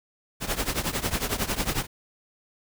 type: noise with tremolo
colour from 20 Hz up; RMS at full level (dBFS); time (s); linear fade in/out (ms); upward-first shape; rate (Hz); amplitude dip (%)
pink; -24; 0.4-1.87; 50; triangle; 11; 90
effects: none